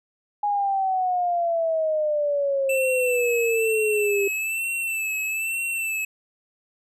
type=exponential sweep; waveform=sine; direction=down; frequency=830.6 to 395.3 Hz; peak=-20 dBFS; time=0.43-4.28 s; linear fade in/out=5 ms
type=tone with vibrato; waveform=square; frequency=2648 Hz; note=E7; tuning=7 cents sharp; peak=-25 dBFS; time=2.69-6.05 s; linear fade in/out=5 ms; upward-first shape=sine; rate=1.1 Hz; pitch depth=50 cents each way
effects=none